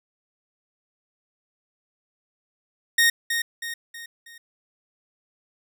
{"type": "tone with echo", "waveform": "sawtooth", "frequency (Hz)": 1857, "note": "A#6", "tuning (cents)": -7, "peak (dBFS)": -12, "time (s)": [2.98, 3.1], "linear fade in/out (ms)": 5, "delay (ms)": 320, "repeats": 4, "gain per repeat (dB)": -7, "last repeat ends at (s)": 4.38, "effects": []}